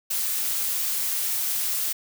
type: noise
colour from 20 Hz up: blue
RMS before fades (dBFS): -26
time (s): 0.1-1.93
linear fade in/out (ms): 10
effects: none